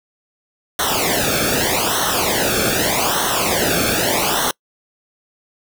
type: noise with flanger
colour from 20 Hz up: pink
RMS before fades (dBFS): -18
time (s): 0.79-4.51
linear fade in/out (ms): 2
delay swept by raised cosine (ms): 0.41 to 1.03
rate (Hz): 0.82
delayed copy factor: -0.9
effects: noise-tail reverb RT60 0.1 s tail -26 dB re dry